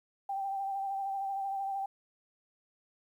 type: tone with vibrato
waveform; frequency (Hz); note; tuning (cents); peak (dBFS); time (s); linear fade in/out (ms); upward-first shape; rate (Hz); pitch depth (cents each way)
sine; 784; G5; 0; -32; 0.29-1.86; 5; sine; 13; 27
effects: 11-bit